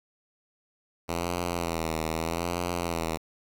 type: tone with vibrato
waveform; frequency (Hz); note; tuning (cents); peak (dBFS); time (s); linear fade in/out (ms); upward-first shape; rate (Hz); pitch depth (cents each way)
5% pulse; 83.6; E2; +25; -17; 1.08-3.18; 20; sine; 0.8; 82
effects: 9-bit